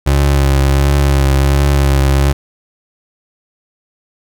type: tone with vibrato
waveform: 30% pulse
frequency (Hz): 69.3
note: C#2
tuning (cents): 0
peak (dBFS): -6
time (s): 0.06-2.33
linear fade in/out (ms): 10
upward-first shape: triangle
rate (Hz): 1.4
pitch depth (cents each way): 38
effects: none

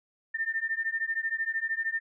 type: beating tone pair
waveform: sine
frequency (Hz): 1797 / 1810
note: A6 / A6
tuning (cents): +36 / +48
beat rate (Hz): 13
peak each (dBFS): -31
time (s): 0.34-2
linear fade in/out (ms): 10
effects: none

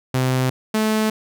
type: tone pair in turn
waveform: sawtooth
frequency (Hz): 129.1 / 217.1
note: C3 / A3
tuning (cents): -23 / -23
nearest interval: major sixth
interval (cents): 900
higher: second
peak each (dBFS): -13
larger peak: neither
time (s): 0.14-0.5 / 0.74-1.1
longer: neither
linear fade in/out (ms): 5
effects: none

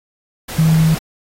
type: tone in noise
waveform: sine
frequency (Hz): 159.9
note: D#3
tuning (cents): +48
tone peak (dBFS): -9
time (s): 0.58-0.95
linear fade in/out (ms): 10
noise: pink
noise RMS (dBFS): -27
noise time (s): 0.48-0.99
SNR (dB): +15
effects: AAC 48 kbps

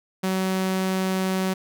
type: tone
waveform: sawtooth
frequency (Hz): 188.4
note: F#3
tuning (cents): +32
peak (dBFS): -18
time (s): 0.23-1.54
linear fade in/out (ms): 10
effects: none

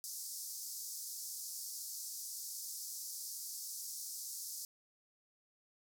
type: band-pass noise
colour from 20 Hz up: pink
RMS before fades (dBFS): -45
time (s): 0.04-4.65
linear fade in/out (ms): 0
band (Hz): 4900 to 16000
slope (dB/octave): 48
effects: none

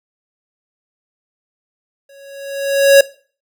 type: tone with exponential growth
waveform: square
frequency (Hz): 554.4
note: C#5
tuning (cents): 0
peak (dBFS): -3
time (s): 2.09-3.01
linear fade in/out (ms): 5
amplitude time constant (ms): 200
effects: noise-tail reverb RT60 0.4 s tail -19 dB re dry

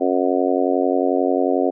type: harmonic tone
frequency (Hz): 91.2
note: F#2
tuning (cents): -24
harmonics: 3 / 4 / 5 / 6 / 7 / 8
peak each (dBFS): -21 / -22 / -23 / -24 / -24 / -25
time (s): 0-1.71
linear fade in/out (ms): 20
effects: none

